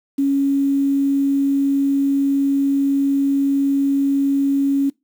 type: tone with quantisation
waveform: sine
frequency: 277.2 Hz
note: C#4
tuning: in tune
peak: -14 dBFS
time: 0.18-4.9 s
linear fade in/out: 10 ms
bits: 7
effects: noise-tail reverb RT60 0.2 s tail -22 dB re dry